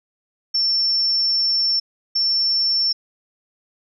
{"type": "tone bursts at uneven times", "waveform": "sine", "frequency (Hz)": 5410, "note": "E8", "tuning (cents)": 44, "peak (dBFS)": -16, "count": 2, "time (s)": [[0.54, 1.8], [2.15, 2.93]], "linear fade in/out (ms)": 10, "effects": []}